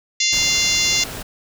harmonic tone, 696 Hz, F5, 6 cents flat, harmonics 3 / 4 / 5 / 6 / 7 / 8 / 9 / 10, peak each -24 / -24 / -24 / -24 / -24 / -24 / -24 / -24 dBFS, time 0.2-1.04 s, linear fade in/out 5 ms
pink noise, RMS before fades -31 dBFS, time 0.32-1.23 s, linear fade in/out 10 ms
effects none

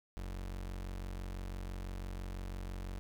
35% pulse tone, 46 Hz, F#1, 9 cents flat, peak -38 dBFS, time 0.17-2.99 s, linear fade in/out 0 ms, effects none

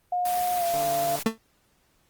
sine tone with pitch glide, 717 to 686.6 Hz, F5 to F5, +45 to -30 cents, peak -23 dBFS, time 0.12-1.16 s, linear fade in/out 5 ms, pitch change -75 cents, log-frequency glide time 0.57-0.64 s
white noise, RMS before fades -34 dBFS, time 0.25-1.23 s, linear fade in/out 5 ms
click train, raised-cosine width 1 ms, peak -24 dBFS, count 67, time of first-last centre 0.74-1.189 s, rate 147 Hz
30% pulse tone with exponential decay, 223.4 Hz, A3, 27 cents sharp, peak -15 dBFS, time 1.26-1.38 s, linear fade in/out 2 ms, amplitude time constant 24 ms
effects pink hiss -66 dBFS RMS until 2.09 s + Opus 32 kbps

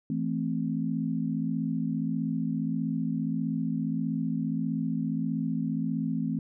sine chord, A minor, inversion second, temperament equal, 164.81 / 220 / 261.6 Hz, E3 / A3 / C4, 0 / 0 / 0 cents, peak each -31 / -31 / -31 dBFS, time 0.1-6.39 s, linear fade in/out 2 ms, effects none

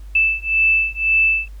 sine beating tone pair, 2637 / 2638.9 Hz, E7 / E7, 0 / +1 cents, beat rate 1.9 Hz, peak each -17 dBFS, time 0.15-1.48 s, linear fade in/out 5 ms, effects added 50 Hz sine -32 dBFS peak until 1.6 s + pink hiss -55 dBFS RMS until 1.6 s

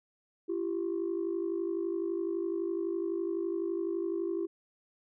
sine tone pair together, 338.1 / 390 Hz, E4 / G4, +44 / -9 cents, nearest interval major second, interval 247 cents, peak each -31 / -33 dBFS, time 0.48-4.47 s, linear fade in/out 20 ms, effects tanh soft clip ceiling -25 dBFS

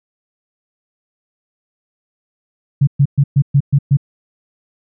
sine tone bursts, 140 Hz, C#3, 18 cents sharp, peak -7 dBFS, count 7, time 2.81-3.971 s, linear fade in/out 10 ms, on 63 ms, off 120 ms, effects none

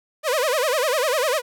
sawtooth tone with vibrato, 557 Hz, C#5, 8 cents sharp, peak -15 dBFS, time 0.23-1.42 s, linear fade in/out 50 ms, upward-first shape sine, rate 10 Hz, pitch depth 250 cents each way, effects none

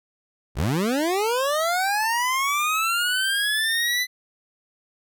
25% pulse linear sweep, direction up, 45.9 to 2014 Hz, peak -17 dBFS, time 0.55-4.07 s, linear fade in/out 50 ms, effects none

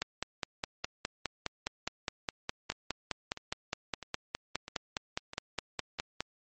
two click trains, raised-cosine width 0.2 ms, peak -14 / -24 dBFS, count 31 / 6, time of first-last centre 0.02-6.206 / 2.72-5.988 s, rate 4.85 / 1.53 Hz, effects MP3 32 kbps

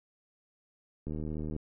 click train, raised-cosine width 3 ms, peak -25 dBFS, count 39, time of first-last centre 1.07-1.564 s, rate 77 Hz, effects none

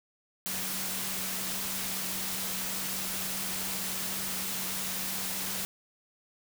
sine tone in noise, 189.3 Hz, F#3, 40 cents sharp, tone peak -44 dBFS, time 0.46-5.65 s, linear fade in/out 0 ms, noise white, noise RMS -34 dBFS, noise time 0.46-5.65 s, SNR -13 dB, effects none

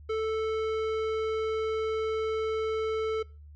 sine tone with tanh clipping, 440 Hz, A4, in tune, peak -29 dBFS, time 0.09-3.23 s, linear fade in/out 10 ms, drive 15 dB, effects noise-tail reverb RT60 0.4 s tail -25 dB re dry + added 74 Hz sine -46 dBFS peak until 3.55 s

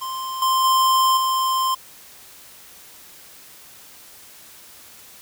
square tone with level steps, 1046.5 Hz, C6, in tune, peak -27 / -17 / -15 / -19 dBFS, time 0.01-1.75 s, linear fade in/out 10 ms, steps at 0.42 / 0.64 / 1.17 s, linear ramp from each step 2 ms, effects white hiss -45 dBFS RMS until 5.21 s

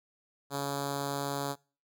5% pulse tone with notch filter, 140.7 Hz, C#3, 26 cents sharp, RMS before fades -34 dBFS, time 0.5-1.56 s, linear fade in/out 50 ms, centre 2000 Hz, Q 0.97, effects noise-tail reverb RT60 0.4 s tail -25 dB re dry

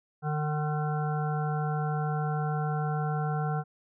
harmonic tone, 151.1 Hz, D3, 50 cents sharp, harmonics 1 / 3 / 5 / 7 / 9 / 10, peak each -28 / -38 / -34 / -44 / -39 / -46 dBFS, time 0.22-3.64 s, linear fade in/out 50 ms, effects none

